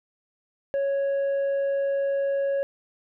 triangle tone with tanh clipping, 554 Hz, C#5, 1 cent flat, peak -23 dBFS, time 0.74-2.63 s, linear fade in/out 0 ms, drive 8 dB, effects none

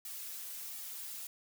blue noise with flanger, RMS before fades -44 dBFS, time 0.05-1.27 s, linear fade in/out 2 ms, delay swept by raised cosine 1.9 to 5.5 ms, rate 1.4 Hz, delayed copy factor -0.95, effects none

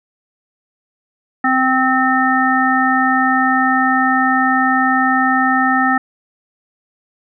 harmonic tone, 260 Hz, C4, 11 cents flat, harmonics 1 / 3 / 5 / 7, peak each -17 / -17 / -17 / -17 dBFS, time 1.44-5.98 s, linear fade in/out 5 ms, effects none

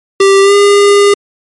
square tone with pitch glide, 392 to 404.9 Hz, G4 to G#4, 0 to -44 cents, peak -4 dBFS, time 0.2-1.14 s, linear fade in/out 5 ms, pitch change +56 cents, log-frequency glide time 0.42-0.54 s, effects MP3 48 kbps

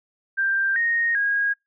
sine tone with pitch steps, 1581 / 1860 / 1638 Hz, G6 / A#6 / G#6, +14 / -4 / -24 cents, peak -19 dBFS, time 0.37-1.54 s, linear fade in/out 20 ms, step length 390 ms, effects noise-tail reverb RT60 0.2 s tail -26 dB re dry

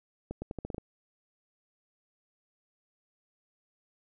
accelerating click train, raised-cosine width 2 ms, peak -23 dBFS, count 8, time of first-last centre 0.31-0.781 s, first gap 110 ms, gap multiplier 0.83, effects none

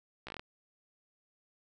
slowing click train, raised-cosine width 0.3 ms, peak -26 dBFS, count 7, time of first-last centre 0.27-0.395 s, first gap 15 ms, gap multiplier 1.13, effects none

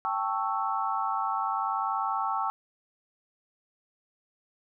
sine chord, A dominant seventh, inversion third, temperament equal with one note detuned, 784 / 884.6 / 1108.7 / 1318.5 Hz, G5 / A5 / C#6 / E6, 0 / +9 / 0 / 0 cents, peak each -32 dBFS, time 0.05-2.5 s, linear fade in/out 0 ms, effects none

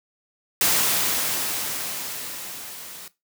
white noise with level ramp, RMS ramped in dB -19 to -40 dBFS, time 0.61-3.08 s, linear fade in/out 2 ms, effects noise-tail reverb RT60 0.2 s tail -17 dB re dry + high-pass 100 Hz 12 dB/octave

